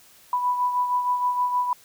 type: beating tone pair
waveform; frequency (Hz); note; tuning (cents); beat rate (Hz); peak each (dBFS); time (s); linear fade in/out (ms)
sine; 987.8 / 994.2; B5 / B5; 0 / +11; 6.4; -21 / -30; 0.33-1.73; 2
effects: white hiss -53 dBFS RMS until 1.84 s